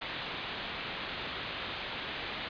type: low-pass noise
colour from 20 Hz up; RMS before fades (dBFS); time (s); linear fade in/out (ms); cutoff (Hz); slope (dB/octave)
white; -39; 0.01-2.49; 10; 3900; 48
effects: resampled to 11025 Hz